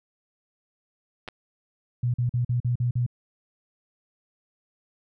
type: clicks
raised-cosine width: 0.3 ms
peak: -21 / -19 dBFS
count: 2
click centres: 1.278 / 1.286 s
type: tone bursts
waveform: sine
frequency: 121.9 Hz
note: B2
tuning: 22 cents flat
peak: -21 dBFS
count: 7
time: 2.03-3.064 s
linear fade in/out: 5 ms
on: 110 ms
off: 44 ms
effects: none